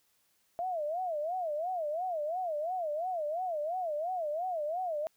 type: tone with vibrato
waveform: sine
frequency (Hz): 664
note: E5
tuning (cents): +12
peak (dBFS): -31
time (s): 0.59-5.07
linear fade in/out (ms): 0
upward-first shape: sine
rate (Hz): 2.9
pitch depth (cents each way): 210
effects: white hiss -72 dBFS RMS until 5.16 s